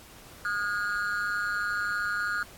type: tone with amplitude modulation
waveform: triangle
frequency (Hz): 1438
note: F#6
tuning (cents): -50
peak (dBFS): -21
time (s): 0.45-2.43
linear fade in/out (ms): 2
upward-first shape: sine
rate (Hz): 204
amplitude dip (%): 95
effects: pink hiss -50 dBFS RMS until 2.57 s + AAC 64 kbps